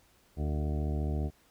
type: harmonic tone with a mistuned harmonic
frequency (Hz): 74.6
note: D2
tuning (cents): +28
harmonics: 1 / 2 / 3 / 4 / 5 / 6 / 8 / 9 / 10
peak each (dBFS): -30 / -36 / -40 / -42 / -44 / -46 / -48 / -49 / -50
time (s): 0.36-1.31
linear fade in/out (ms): 50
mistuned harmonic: 6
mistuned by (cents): +23
effects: pink hiss -65 dBFS RMS until 1.5 s